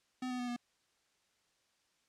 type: tone with pitch steps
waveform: square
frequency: 254.1 / 249.9 / 245.7 / 241.6 Hz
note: B3 / B3 / B3 / B3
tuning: +49 / +21 / -9 / -38 cents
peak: -37 dBFS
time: 0.22-0.564 s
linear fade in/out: 5 ms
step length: 86 ms
effects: white hiss -75 dBFS RMS until 2.08 s + low-pass 7000 Hz 12 dB/octave